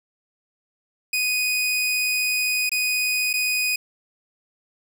sawtooth tone with dropouts, 2489 Hz, D#7, in tune, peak -17 dBFS, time 1.13-3.76 s, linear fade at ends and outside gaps 5 ms, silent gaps 2.694-2.716 / 3.331-3.337 s, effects none

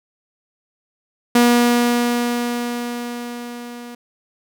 sawtooth tone with level ramp, 240.3 Hz, B3, 47 cents flat, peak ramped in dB -6 to -29 dBFS, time 1.35-3.95 s, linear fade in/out 5 ms, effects none

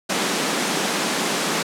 pink high-pass noise, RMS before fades -22 dBFS, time 0.09-1.63 s, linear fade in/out 10 ms, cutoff 170 Hz, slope 48 dB/octave, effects low-pass 9000 Hz 12 dB/octave

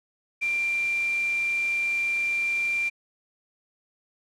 sine tone in noise, 2371 Hz, D7, 16 cents sharp, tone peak -23 dBFS, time 0.41-2.9 s, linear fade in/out 20 ms, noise white, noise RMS -41 dBFS, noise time 0.41-2.9 s, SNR +15 dB, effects low-pass 7000 Hz 12 dB/octave

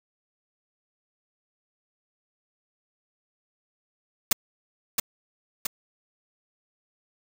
white noise with echo, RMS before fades -19 dBFS, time 4.31-4.33 s, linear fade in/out 5 ms, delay 670 ms, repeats 2, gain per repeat -4 dB, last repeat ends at 5.67 s, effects none

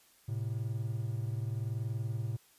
triangle tone pair together, 110 / 130.81 Hz, A2 / C3, 0 / 0 cents, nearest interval minor third, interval 300 cents, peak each -32 / -36 dBFS, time 0.28-2.37 s, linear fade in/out 10 ms, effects white hiss -64 dBFS RMS until 2.58 s + resampled to 32000 Hz

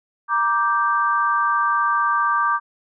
sine chord, G minor, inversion first, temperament just, 940.8 / 1176 / 1568 Hz, Bb5 / D6 / G6, +16 / +2 / 0 cents, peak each -24 / -18 / -23 dBFS, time 0.28-2.6 s, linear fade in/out 50 ms, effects none

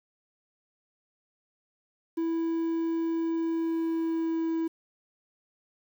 triangle tone with pitch glide, 329.6 to 326.6 Hz, E4 to E4, 0 to -16 cents, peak -24 dBFS, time 2.17-4.68 s, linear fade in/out 10 ms, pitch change -16 cents, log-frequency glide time 3.09-4.55 s, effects 9-bit

